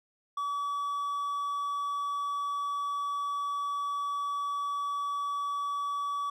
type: tone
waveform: triangle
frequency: 1143 Hz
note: D6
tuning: 47 cents flat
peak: -28 dBFS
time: 0.37-6.3 s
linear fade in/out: 5 ms
effects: none